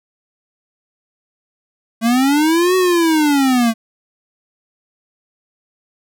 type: linear two-way sweep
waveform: square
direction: up then down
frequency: 221.6 to 375 to 221.6 Hz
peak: -12 dBFS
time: 2.01-3.74 s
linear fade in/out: 50 ms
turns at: 2.76 s
effects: none